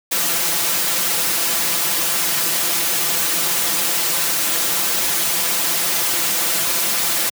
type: noise with comb filter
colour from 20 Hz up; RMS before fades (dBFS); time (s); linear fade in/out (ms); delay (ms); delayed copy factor
white; -19; 0.11-7.3; 10; 5.9; +1
effects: high-pass 150 Hz 12 dB/octave